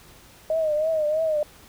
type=tone with vibrato; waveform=sine; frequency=622.3 Hz; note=D#5; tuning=in tune; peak=-20 dBFS; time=0.5-1.43 s; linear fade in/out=2 ms; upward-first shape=triangle; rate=3.1 Hz; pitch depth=87 cents each way; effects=pink hiss -50 dBFS RMS until 1.68 s